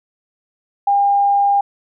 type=tone; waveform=sine; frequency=804 Hz; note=G5; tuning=44 cents sharp; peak=-11 dBFS; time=0.87-1.61 s; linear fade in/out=5 ms; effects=none